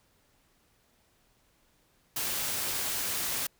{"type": "noise", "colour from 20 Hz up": "white", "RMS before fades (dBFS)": -32, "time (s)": [2.16, 3.47], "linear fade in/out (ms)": 5, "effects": ["pink hiss -68 dBFS RMS until 3.59 s"]}